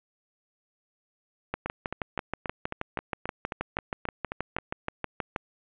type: two click trains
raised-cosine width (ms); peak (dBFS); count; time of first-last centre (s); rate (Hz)
0.5; -16 / -14; 12 / 25; 1.66-4.586 / 1.54-5.362; 3.76 / 6.28
effects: resampled to 8000 Hz + 7-bit